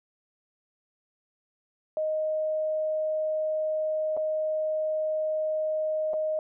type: tone with dropouts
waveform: sine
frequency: 622.3 Hz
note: D#5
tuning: in tune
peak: -25 dBFS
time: 1.97-6.39 s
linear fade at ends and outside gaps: 1 ms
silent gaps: 4.167-4.173 / 6.134-6.139 s
effects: none